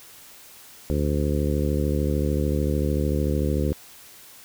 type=harmonic tone; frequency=73.42 Hz; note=D2; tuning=in tune; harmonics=1 / 2 / 3 / 4 / 5 / 6 / 7; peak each=-24 / -27 / -29 / -30 / -31 / -32 / -32 dBFS; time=0.9-3.73 s; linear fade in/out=0 ms; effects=white hiss -47 dBFS RMS until 4.44 s